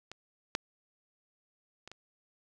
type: clicks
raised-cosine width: 0.2 ms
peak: -26 / -12 / -29 / -29 dBFS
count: 4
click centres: 0.116 / 0.551 / 1.876 / 1.916 s
effects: none